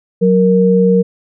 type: tone pair together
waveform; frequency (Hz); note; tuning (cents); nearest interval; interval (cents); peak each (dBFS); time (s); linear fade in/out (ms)
sine; 185 / 466.2; F#3 / A#4; 0 / 0; octave + major third; 1600; -10; 0.21-1.03; 20
effects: none